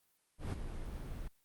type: noise with ADSR envelope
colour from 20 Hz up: brown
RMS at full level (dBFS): -33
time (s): 0.38-1.28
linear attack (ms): 140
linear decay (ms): 26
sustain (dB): -9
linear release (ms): 5
effects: white hiss -75 dBFS RMS until 1.44 s + Opus 32 kbps